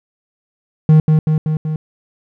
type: tone with echo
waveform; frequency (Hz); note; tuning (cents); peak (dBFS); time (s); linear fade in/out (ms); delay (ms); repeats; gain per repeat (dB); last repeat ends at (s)
triangle; 155.56; D#3; 0; -3; 0.89-1; 2; 190; 4; -3; 1.76
effects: none